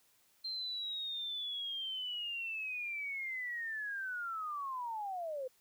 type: linear sweep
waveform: sine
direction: down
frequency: 4165 to 499.1 Hz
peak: -37 dBFS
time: 0.44-5.48 s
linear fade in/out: 10 ms
effects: white hiss -70 dBFS RMS until 5.6 s